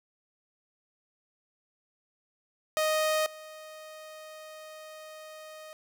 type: tone with level steps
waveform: sawtooth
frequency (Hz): 622.3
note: D#5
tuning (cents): 0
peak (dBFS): -21 / -40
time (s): 2.77-5.73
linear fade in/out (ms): 0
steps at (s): 3.26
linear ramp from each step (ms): 2
effects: none